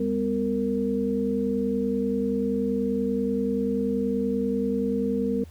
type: tone cluster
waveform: sine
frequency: 201.2 / 251.6 / 461.2 Hz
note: G3 / B3 / A#4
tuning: +45 / +32 / -19 cents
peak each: -27 dBFS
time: 0-5.44 s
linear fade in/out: 5 ms
effects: added 81 Hz sine -42 dBFS peak until 5.5 s + pink hiss -57 dBFS RMS until 5.5 s